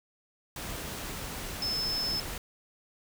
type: tone in noise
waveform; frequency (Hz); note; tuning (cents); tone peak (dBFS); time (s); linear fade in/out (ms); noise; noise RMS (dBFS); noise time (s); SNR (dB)
sine; 5240; E8; -11; -29; 1.62-2.2; 2; pink; -38; 0.56-2.38; +6
effects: none